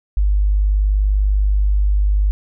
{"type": "tone", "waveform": "sine", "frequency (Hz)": 50.3, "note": "G1", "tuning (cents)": 45, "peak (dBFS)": -12, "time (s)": [0.17, 2.31], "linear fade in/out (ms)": 0, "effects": []}